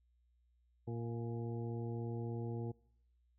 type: harmonic tone with a mistuned harmonic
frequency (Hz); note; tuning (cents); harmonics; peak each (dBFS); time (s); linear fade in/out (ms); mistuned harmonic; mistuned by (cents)
116.54; A#2; 0; 1 / 2 / 3 / 4 / 6 / 7; -40 / -46 / -46 / -48 / -57 / -56; 0.87-2.72; 10; 7; +32
effects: noise-tail reverb RT60 0.7 s tail -24 dB re dry + added 60 Hz sine -70 dBFS peak until 3.38 s